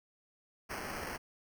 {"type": "noise with sample-and-hold", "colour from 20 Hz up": "violet", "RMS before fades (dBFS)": -41, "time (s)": [0.69, 1.18], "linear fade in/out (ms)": 20, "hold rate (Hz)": 3675, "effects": []}